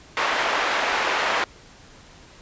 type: band-pass noise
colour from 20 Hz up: white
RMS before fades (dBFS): -23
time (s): 0.17-1.44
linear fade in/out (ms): 0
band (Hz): 520 to 1800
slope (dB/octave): 12
effects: pink hiss -48 dBFS RMS until 2.41 s + resampled to 16000 Hz